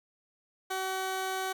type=tone pair together; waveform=15% pulse; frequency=378.6 / 757.2 Hz; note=F#4 / F#5; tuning=+40 / +40 cents; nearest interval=octave; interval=1200 cents; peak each=-27 / -33 dBFS; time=0.7-1.53 s; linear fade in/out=10 ms; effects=none